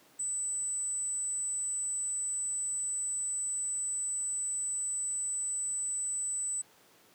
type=tone; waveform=sine; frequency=8000 Hz; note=B8; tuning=21 cents sharp; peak=-31 dBFS; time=0.19-6.62 s; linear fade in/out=10 ms; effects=pink hiss -61 dBFS RMS until 7.14 s + high-pass 200 Hz 12 dB/octave